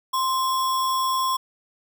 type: tone with sample-and-hold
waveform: sine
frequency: 1046.5 Hz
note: C6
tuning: in tune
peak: -20 dBFS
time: 0.13-1.37 s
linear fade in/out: 10 ms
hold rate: 4410 Hz
effects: none